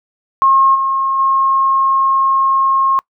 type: tone with level steps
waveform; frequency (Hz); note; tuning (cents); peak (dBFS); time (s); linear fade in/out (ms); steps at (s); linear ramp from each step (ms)
sine; 1077; C6; +50; -7 / -13 / -10; 0.42-2.99; 0; 0.74 / 1.18; 20
effects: noise-tail reverb RT60 0.1 s tail -25 dB re dry

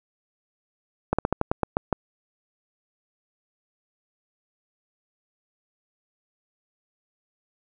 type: slowing click train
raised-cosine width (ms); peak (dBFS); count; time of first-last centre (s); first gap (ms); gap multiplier
1; -7; 9; 1.13-1.927; 56; 1.16
effects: none

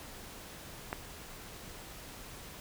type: click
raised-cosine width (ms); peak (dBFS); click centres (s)
0.5; -19; 0.929
effects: pink hiss -48 dBFS RMS until 2.6 s

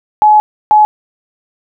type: tone bursts at uneven times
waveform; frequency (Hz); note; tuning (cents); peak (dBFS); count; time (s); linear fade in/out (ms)
sine; 849; G#5; +38; -3; 2; 0.22-0.4 / 0.71-0.85; 0
effects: none

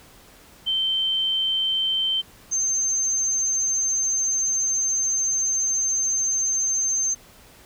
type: tone pair in turn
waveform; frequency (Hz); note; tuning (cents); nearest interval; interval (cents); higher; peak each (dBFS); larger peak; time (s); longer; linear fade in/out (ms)
sine; 3107 / 6293; G7 / G8; -16 / +6; octave; 1222; second; -20; neither; 0.66-2.22 / 2.51-7.15; second; 20
effects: pink hiss -50 dBFS RMS until 7.65 s

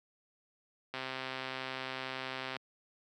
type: click train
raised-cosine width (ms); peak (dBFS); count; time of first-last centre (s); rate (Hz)
0.3; -22; 214; 0.94-2.566; 131
effects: high-pass 150 Hz 12 dB/octave

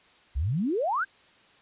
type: exponential sweep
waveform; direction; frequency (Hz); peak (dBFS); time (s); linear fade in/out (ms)
sine; up; 58.27 to 1653; -24; 0.35-1.05; 20
effects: white hiss -58 dBFS RMS until 1.61 s + resampled to 8000 Hz

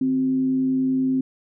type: tone with frequency modulation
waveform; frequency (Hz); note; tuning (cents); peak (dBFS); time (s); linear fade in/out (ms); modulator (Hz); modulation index
sine; 261.6; C4; 0; -18; 0.01-1.21; 5; 110; 0.21
effects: none

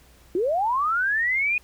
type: linear sweep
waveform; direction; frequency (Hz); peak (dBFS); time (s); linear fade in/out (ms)
sine; up; 329.6 to 2489; -20; 0.35-1.58; 2
effects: added 60 Hz sine -53 dBFS peak until 1.63 s + pink hiss -56 dBFS RMS until 1.63 s

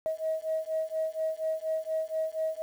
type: beating tone pair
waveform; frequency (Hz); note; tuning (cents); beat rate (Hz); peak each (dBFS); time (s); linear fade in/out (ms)
sine; 634 / 638.2; D#5 / D#5; +32 / +44; 4.2; -31; 0.06-2.62; 0
effects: tanh soft clip ceiling -21 dBFS + 9-bit

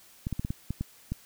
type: clicks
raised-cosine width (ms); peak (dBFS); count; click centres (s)
5; -18; 8; 0.269 / 0.327 / 0.395 / 0.449 / 0.505 / 0.706 / 0.81 / 1.12
effects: white hiss -56 dBFS RMS until 1.25 s

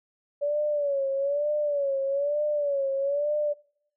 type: tone with vibrato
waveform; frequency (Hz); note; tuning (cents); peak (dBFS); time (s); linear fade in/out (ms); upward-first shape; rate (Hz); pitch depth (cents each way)
sine; 570; C#5; +48; -23; 0.41-3.54; 20; sine; 1.1; 85
effects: noise-tail reverb RT60 0.6 s tail -21 dB re dry

